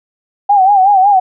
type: tone with vibrato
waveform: sine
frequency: 784 Hz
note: G5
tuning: in tune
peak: -5 dBFS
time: 0.49-1.2 s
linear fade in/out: 10 ms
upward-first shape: sine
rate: 5.4 Hz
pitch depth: 95 cents each way
effects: none